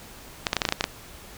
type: clicks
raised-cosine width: 0.2 ms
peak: -4 dBFS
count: 9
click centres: 0.468 / 0.531 / 0.567 / 0.618 / 0.652 / 0.689 / 0.724 / 0.809 / 0.841 s
effects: pink hiss -45 dBFS RMS until 1.37 s